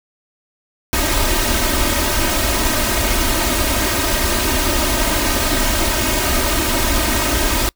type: noise with comb filter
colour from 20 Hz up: pink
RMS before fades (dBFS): -17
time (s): 0.93-7.69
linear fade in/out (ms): 0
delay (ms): 3.2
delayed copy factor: +0.85
effects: noise-tail reverb RT60 0.1 s tail -26 dB re dry